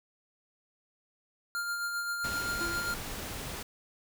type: tone with tremolo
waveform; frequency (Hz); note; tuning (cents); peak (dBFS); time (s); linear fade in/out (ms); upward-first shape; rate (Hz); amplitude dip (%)
square; 1400; F6; +4; -31; 1.55-2.94; 0; sine; 7.6; 35
type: noise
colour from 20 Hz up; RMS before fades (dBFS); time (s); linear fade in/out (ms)
pink; -39; 2.24-3.63; 5
type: tone with exponential decay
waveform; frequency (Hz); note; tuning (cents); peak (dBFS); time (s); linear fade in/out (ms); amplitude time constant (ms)
square; 340.9; F4; -42; -36; 2.61-3.3; 0; 150
effects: none